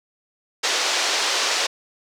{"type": "band-pass noise", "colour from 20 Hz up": "white", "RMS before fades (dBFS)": -22, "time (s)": [0.63, 1.67], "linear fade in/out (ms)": 10, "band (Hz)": [380, 6100], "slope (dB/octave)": 24, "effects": []}